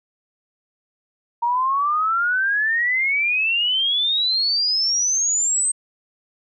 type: exponential sweep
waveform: sine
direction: up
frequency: 932.3 to 8372 Hz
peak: -17 dBFS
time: 1.42-5.72 s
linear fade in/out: 10 ms
effects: none